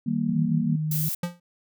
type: chord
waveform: sine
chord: Eb major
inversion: none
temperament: just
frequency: 155.56 / 194.45 / 233.3 Hz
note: Eb3 / G3 / Bb3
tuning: 0 / -14 / +2 cents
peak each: -29 / -28 / -25 dBFS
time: 0.06-0.76 s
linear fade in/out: 10 ms
type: tone with pitch glide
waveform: sine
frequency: 162.3 to 154.43 Hz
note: E3 to D#3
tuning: -27 to -13 cents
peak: -24 dBFS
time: 0.29-1.09 s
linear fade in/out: 5 ms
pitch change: -86 cents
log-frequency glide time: 0.59-0.82 s
type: noise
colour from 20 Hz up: violet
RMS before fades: -29 dBFS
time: 0.91-1.15 s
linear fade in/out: 5 ms
type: tone with exponential decay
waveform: square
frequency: 174.61 Hz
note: F3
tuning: in tune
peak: -23 dBFS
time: 1.23-1.4 s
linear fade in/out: 5 ms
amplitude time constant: 36 ms
effects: none